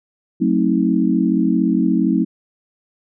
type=chord; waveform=sine; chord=F# diminished seventh; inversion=none; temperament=just; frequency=185 / 222 / 266.4 / 319.7 Hz; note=F#3 / A3 / C4 / Eb4; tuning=0 / +16 / +31 / +47 cents; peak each=-19 dBFS; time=0.4-2.25 s; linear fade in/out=20 ms; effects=none